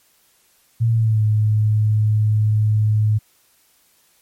sine tone with pitch glide, 114.9 to 107.21 Hz, A#2 to A2, -25 to -44 cents, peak -13 dBFS, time 0.8-3.19 s, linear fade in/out 20 ms, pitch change -119 cents, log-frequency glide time 0.9-1.23 s, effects white hiss -58 dBFS RMS until 4.21 s + MP3 64 kbps

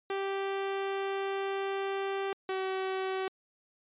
sawtooth tone pair in turn, 391.3 / 379.7 Hz, G4 / F#4, -3 / +45 cents, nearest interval minor second, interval 52 cents, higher first, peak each -27 dBFS, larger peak neither, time 0.1-2.33 / 2.49-3.28 s, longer first, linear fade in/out 2 ms, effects resampled to 8000 Hz

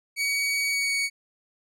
sawtooth tone with pitch glide, 2257 to 2239 Hz, C#7 to C#7, +31 to +17 cents, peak -20 dBFS, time 0.16-1.1 s, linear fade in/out 50 ms, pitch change -14 cents, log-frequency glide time 0.69-0.91 s, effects low-pass 11000 Hz 12 dB/octave

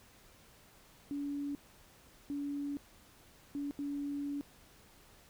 sine tone bursts at uneven times, 285.3 Hz, C#4, 50 cents sharp, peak -35 dBFS, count 4, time 1.11-1.55 / 2.3-2.77 / 3.55-3.71 / 3.79-4.41 s, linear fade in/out 0 ms, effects pink hiss -61 dBFS RMS until 5.29 s

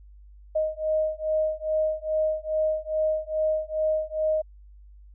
sine beating tone pair, 622.3 / 624.7 Hz, D#5 / D#5, 0 / +7 cents, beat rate 2.4 Hz, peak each -26 dBFS, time 0.55-4.42 s, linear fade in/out 10 ms, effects added 50 Hz sine -46 dBFS peak until 5.14 s

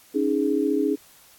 sine chord, C# suspended second, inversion none, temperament just, 277.2 / 311.8 / 415.8 Hz, C#4 / D#4 / G#4, 0 / +4 / +2 cents, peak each -24 dBFS, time 0.14-0.96 s, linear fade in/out 20 ms, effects white hiss -53 dBFS RMS until 1.38 s + AAC 64 kbps

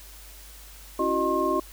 sine tone cluster, 275 / 334.6 / 374.7 / 616 / 1069 Hz, C#4 / E4 / F#4 / D#5 / C6, -14 / +26 / +22 / -17 / +37 cents, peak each -31 / -28 / -28 / -29 / -26 dBFS, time 0.99-1.6 s, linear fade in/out 5 ms, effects added 50 Hz sine -46 dBFS peak until 1.72 s + white hiss -48 dBFS RMS until 1.72 s

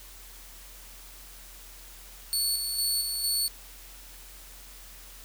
20% pulse tone with tremolo, 4435 Hz, C#8, in tune, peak -19 dBFS, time 2.33-3.48 s, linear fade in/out 0 ms, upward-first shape square, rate 2.2 Hz, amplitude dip 40%, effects added 43 Hz sine -49 dBFS peak until 5.24 s + white hiss -49 dBFS RMS until 5.24 s

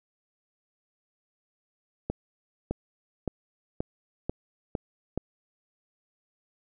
accelerating click train, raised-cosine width 2 ms, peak -15 dBFS, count 7, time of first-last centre 2.1-5.176 s, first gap 610 ms, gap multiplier 0.93, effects none

